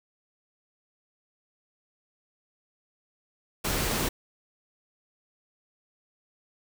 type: noise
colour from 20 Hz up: pink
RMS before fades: -28 dBFS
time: 3.64-4.09 s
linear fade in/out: 10 ms
effects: none